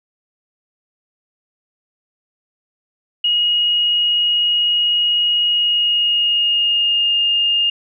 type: tone with pitch glide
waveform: sine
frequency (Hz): 2884 to 2826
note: F#7 to F7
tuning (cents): -45 to +20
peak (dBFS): -13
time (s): 3.24-7.7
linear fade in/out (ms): 5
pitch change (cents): -35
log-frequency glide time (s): 5.47-7.16
effects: none